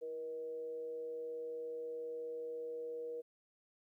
sine tone with frequency modulation, 477.8 Hz, A#4, 43 cents sharp, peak -40 dBFS, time 0.01-3.22 s, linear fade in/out 20 ms, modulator 150 Hz, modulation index 0.27, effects 13-bit

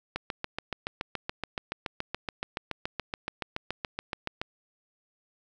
click train, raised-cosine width 0.3 ms, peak -15 dBFS, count 31, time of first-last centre 0.16-4.415 s, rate 7.05 Hz, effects none

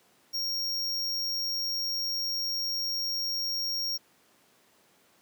square tone, 5570 Hz, F8, 5 cents flat, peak -29 dBFS, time 0.33-3.98 s, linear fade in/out 20 ms, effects pink hiss -63 dBFS RMS until 5.21 s + high-pass 200 Hz 12 dB/octave

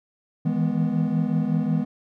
triangle chord, E major seventh, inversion third, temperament equal with one note detuned, 159.38 / 164.81 / 207.7 / 246.9 Hz, D#3 / E3 / G#3 / B3, +42 / 0 / 0 / 0 cents, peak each -24 dBFS, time 0.45-1.85 s, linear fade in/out 10 ms, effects none

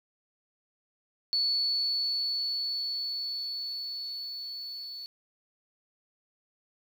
sine tone with level ramp, 4435 Hz, C#8, in tune, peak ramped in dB -24 to -38 dBFS, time 1.33-5.06 s, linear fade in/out 0 ms, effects 9-bit

